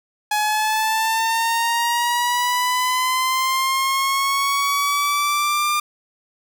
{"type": "linear sweep", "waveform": "sawtooth", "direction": "up", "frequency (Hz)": [840, 1200], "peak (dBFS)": -14, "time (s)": [0.31, 5.8], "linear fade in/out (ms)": 5, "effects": []}